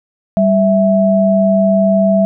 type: tone pair together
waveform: sine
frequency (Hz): 195.62 / 658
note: G3 / E5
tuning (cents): -3 / -3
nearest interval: octave + major sixth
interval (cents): 2100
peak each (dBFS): -11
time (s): 0.37-2.25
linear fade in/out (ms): 0
effects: none